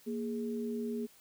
sine tone pair together, 233.1 / 415.3 Hz, A#3 / G#4, 0 / 0 cents, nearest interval minor seventh, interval 1000 cents, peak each -35 / -38 dBFS, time 0.06-1.07 s, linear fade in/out 20 ms, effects white hiss -61 dBFS RMS until 1.2 s

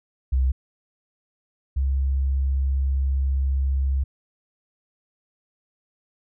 sine tone pair in turn, 64.9 / 67.47 Hz, C2 / C#2, -13 / -46 cents, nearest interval minor second, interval 67 cents, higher second, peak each -17 / -19 dBFS, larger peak first, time 0.32-0.52 / 1.76-4.04 s, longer second, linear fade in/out 10 ms, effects none

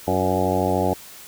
harmonic tone with a mistuned harmonic, 93.1 Hz, F#2, 11 cents sharp, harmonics 1 / 2 / 3 / 4 / 5 / 6 / 7 / 8 / 9, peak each -27 / -27 / -27 / -27 / -27 / -27 / -27 / -27 / -27 dBFS, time 0.07-0.94 s, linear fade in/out 10 ms, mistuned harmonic 4, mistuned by -41 cents, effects white hiss -42 dBFS RMS until 1.27 s

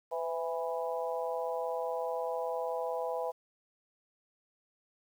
harmonic tone with a mistuned harmonic, 164.81 Hz, E3, in tune, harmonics 3 / 4 / 5 / 6, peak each -35 / -37 / -39 / -41 dBFS, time 0.11-3.32 s, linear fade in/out 20 ms, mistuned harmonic 3, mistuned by +31 cents, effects 10-bit

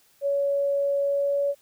sine tone with pitch glide, 562 to 565.6 Hz, C#5 to C#5, +24 to +35 cents, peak -21 dBFS, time 0.21-1.55 s, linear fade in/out 50 ms, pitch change +11 cents, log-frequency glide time 1.05-1.44 s, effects white hiss -61 dBFS RMS until 1.61 s

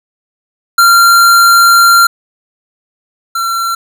square tone pair in turn, 1381 / 1359.6 Hz, F6 / F6, -20 / -47 cents, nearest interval unison, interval 27 cents, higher first, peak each -4 / -13 dBFS, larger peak first, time 0.78-2.07 / 3.35-3.75 s, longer first, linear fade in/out 5 ms, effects none

